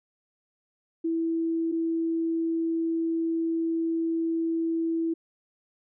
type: tone pair in turn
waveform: sine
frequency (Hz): 329 / 329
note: E4 / E4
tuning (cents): -3 / -3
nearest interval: unison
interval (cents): 0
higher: neither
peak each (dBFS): -24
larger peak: neither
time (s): 1.04-1.72 / 1.72-5.14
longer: second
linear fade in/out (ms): 10
effects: none